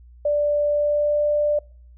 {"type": "tone with pitch glide", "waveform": "sine", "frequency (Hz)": [587.3, 591.7], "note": ["D5", "D5"], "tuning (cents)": [0, 13], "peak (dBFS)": -17, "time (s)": [0.25, 1.59], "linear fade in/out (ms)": 5, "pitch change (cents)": 13, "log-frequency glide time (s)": [0.67, 1.25], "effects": ["noise-tail reverb RT60 0.5 s tail -26 dB re dry", "added 60 Hz sine -44 dBFS peak until 1.97 s"]}